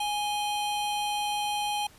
square tone pair together, 830.6 / 3147 Hz, G#5 / G7, 0 / +6 cents, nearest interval octave + major seventh, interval 2306 cents, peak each -29 / -35 dBFS, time 0-1.87 s, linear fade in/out 5 ms, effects pink hiss -55 dBFS RMS until 1.98 s + resampled to 32000 Hz

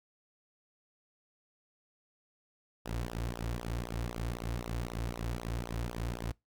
sawtooth tone with flanger, 58.27 Hz, A#1, in tune, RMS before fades -37 dBFS, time 2.85-6.32 s, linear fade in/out 10 ms, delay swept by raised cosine 0.42 to 5.22 ms, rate 3.9 Hz, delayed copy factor -0.85, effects noise-tail reverb RT60 0.2 s tail -24 dB re dry

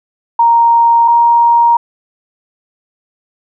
sine tone pair in turn, 932.3 / 938.8 Hz, A#5 / A#5, 0 / +12 cents, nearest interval unison, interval 12 cents, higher second, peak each -5 dBFS, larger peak neither, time 0.39-1.08 / 1.08-1.77 s, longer neither, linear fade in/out 5 ms, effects none

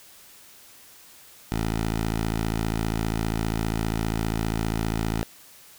10% pulse tone, 55 Hz, A1, in tune, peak -16 dBFS, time 1.52-5.23 s, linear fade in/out 0 ms, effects white hiss -50 dBFS RMS until 5.78 s

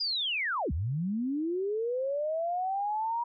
sine linear two-way sweep, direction down then up, 5000 to 65.41 to 957 Hz, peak -28 dBFS, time 0-3.24 s, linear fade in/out 10 ms, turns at 0.72 s, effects none

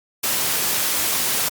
white noise, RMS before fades -21 dBFS, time 0.23-1.49 s, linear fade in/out 10 ms, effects high-pass 100 Hz 12 dB/octave + Opus 48 kbps

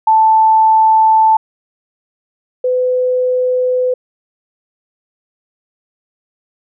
sine tone pair in turn, 880 / 504.2 Hz, A5 / B4, 0 / +36 cents, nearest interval minor seventh, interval 964 cents, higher first, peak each -6 / -11 dBFS, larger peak first, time 0.07-1.37 / 2.64-3.94 s, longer neither, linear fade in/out 5 ms, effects none

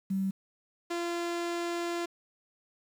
sine / sawtooth tone pair in turn, 192.8 / 343.5 Hz, G3 / F4, -28 / -29 cents, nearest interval minor seventh, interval 999 cents, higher second, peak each -27 dBFS, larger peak neither, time 0.1-0.31 / 0.9-2.06 s, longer second, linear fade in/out 10 ms, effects low-pass 8000 Hz 12 dB/octave + 9-bit

